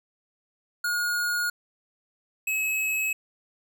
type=tone pair in turn; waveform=square; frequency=1437 / 2572 Hz; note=F6 / E7; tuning=+49 / -43 cents; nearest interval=minor seventh; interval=1008 cents; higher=second; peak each=-25 dBFS; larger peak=neither; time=0.84-1.5 / 2.47-3.13 s; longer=neither; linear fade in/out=5 ms; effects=none